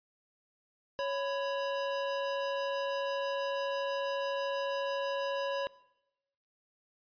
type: tone pair together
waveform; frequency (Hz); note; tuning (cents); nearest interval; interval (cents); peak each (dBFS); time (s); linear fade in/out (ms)
square; 554.4 / 996.7; C#5 / B5; 0 / +16; minor seventh; 1016; -33 / -39; 0.99-5.67; 0
effects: noise-tail reverb RT60 0.9 s tail -20 dB re dry + resampled to 11025 Hz